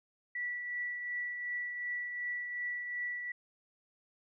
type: tone with tremolo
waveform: sine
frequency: 1954 Hz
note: B6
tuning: 19 cents flat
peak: -33 dBFS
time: 0.35-3.32 s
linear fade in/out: 5 ms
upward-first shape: triangle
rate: 2.7 Hz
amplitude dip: 45%
effects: none